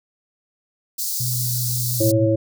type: high-pass noise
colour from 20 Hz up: white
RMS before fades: -25 dBFS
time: 0.98-2.12 s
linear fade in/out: 10 ms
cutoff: 4200 Hz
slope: 48 dB/octave
type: tone with pitch glide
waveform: sine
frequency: 123.47 to 122.19 Hz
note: B2 to B2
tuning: 0 to -18 cents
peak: -23 dBFS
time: 1.2-2.27 s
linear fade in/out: 5 ms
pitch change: -18 cents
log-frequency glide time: 1.32-1.7 s
type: harmonic tone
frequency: 110 Hz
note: A2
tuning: in tune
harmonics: 1 / 3 / 5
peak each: -20 / -19 / -19 dBFS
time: 2-2.36 s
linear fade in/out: 10 ms
effects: none